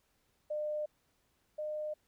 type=tone pair in turn; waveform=sine; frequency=603 / 608.2 Hz; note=D5 / D#5; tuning=+46 / -40 cents; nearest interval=unison; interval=14 cents; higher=second; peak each=-33 / -35 dBFS; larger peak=first; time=0.5-0.86 / 1.58-1.94 s; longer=neither; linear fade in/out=10 ms; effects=pink hiss -75 dBFS RMS until 2.07 s